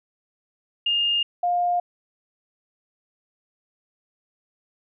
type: tone pair in turn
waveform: sine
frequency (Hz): 2826 / 706.5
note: F7 / F5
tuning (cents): +20 / +20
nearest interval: 2 octaves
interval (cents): 2400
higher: first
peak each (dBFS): -19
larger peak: neither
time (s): 0.86-1.23 / 1.43-1.8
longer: neither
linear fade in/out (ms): 5
effects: none